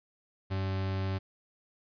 40% pulse tone, 95.8 Hz, G2, 39 cents flat, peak -29 dBFS, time 0.5-1.19 s, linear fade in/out 20 ms, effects resampled to 11025 Hz + 11-bit

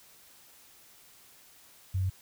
sine tone, 94 Hz, F#2, 28 cents sharp, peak -26 dBFS, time 1.94-2.1 s, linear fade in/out 10 ms, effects white hiss -57 dBFS RMS until 2.21 s

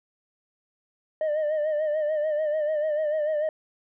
sine tone with vibrato, 610 Hz, D#5, 34 cents flat, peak -20 dBFS, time 1.21-3.49 s, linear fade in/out 2 ms, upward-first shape sine, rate 6.8 Hz, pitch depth 60 cents each way, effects tanh soft clip ceiling -22 dBFS

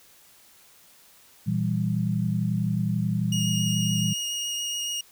sine chord, E diminished, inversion second, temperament equal with one note detuned, 117.56 / 164.81 / 196 Hz, Bb2 / E3 / G3, +15 / 0 / 0 cents, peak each -27 dBFS, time 1.46-4.14 s, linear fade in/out 20 ms
25% pulse tone with vibrato, 2866 Hz, F7, 44 cents sharp, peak -24 dBFS, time 3.32-5.01 s, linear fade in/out 5 ms, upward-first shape triangle, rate 7.1 Hz, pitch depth 13 cents each way
effects white hiss -55 dBFS RMS until 5.11 s

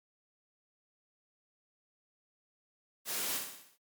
white noise with echo, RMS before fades -36 dBFS, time 3.05-3.41 s, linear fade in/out 50 ms, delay 62 ms, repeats 6, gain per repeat -5 dB, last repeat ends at 3.782 s, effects high-pass 200 Hz 12 dB/octave + MP3 96 kbps

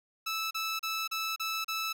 15% pulse tone bursts, 1312 Hz, E6, 9 cents flat, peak -25 dBFS, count 6, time 0.26-1.93 s, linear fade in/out 10 ms, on 250 ms, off 34 ms, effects none

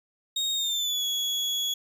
35% pulse tone with pitch glide, 3729 to 3361 Hz, A#7 to G#7, 0 to +20 cents, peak -24 dBFS, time 0.36-1.74 s, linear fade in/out 5 ms, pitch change -180 cents, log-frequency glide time 0.54-1.05 s, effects resampled to 32000 Hz

